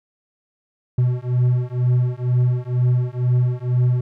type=beating tone pair; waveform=triangle; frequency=123.2 / 125.3 Hz; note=B2 / B2; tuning=-4 / +25 cents; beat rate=2.1 Hz; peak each=-17 dBFS; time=0.98-4.01 s; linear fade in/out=5 ms; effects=none